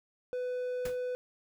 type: tone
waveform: triangle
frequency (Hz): 499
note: B4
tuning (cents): +18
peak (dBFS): -30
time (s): 0.33-1.15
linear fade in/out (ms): 0
type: noise with exponential decay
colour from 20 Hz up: pink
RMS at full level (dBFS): -38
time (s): 0.85-1.01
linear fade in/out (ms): 5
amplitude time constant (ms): 33
effects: none